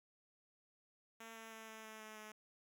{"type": "tone with pitch steps", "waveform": "5% pulse", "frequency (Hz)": [226.1, 224.1, 222.2, 220.3, 218.4, 216.5, 214.6], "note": ["A3", "A3", "A3", "A3", "A3", "A3", "A3"], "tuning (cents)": [47, 32, 17, 2, -13, -28, -43], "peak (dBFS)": -40, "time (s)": [1.2, 2.32], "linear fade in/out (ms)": 5, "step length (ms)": 160, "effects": []}